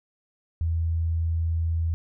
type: tone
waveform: sine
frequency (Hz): 82.41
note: E2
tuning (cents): 0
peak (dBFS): -22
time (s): 0.61-1.94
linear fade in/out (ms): 0
effects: none